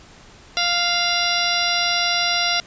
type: harmonic tone with a mistuned harmonic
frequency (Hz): 698.5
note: F5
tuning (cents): 0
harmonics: 1 / 2 / 3 / 4 / 5 / 6 / 7 / 8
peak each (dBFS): -26 / -26 / -26 / -26 / -26 / -26 / -26 / -26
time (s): 0.57-2.6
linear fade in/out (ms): 0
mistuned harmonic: 6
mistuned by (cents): -86
effects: pink hiss -46 dBFS RMS until 2.66 s + resampled to 16000 Hz